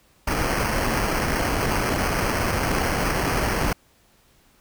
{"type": "noise with sample-and-hold", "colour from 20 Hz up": "pink", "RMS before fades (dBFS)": -23, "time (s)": [0.27, 3.73], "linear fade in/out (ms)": 5, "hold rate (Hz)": 3675, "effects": ["pink hiss -59 dBFS RMS until 4.6 s"]}